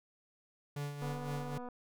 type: tone with tremolo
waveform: 45% pulse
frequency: 144.3 Hz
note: D3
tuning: 30 cents flat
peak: -36 dBFS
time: 0.76-1.58 s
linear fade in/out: 5 ms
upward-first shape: sine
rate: 3.9 Hz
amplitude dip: 55%
type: click train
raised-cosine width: 1 ms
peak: -33 dBFS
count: 165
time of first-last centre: 1.02-1.687 s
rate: 246 Hz
effects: none